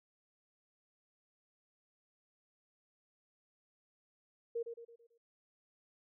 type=tone with echo; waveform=sine; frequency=466.2 Hz; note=A#4; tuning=in tune; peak=-34 dBFS; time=4.55-4.63 s; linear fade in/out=10 ms; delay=110 ms; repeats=5; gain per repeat=-7 dB; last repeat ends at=5.18 s; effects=none